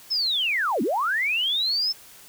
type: linear two-way sweep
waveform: sine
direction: down then up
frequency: 5340 to 197 to 5340 Hz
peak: -21 dBFS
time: 0.1-1.93 s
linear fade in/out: 20 ms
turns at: 0.82 s
effects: white hiss -48 dBFS RMS until 2.28 s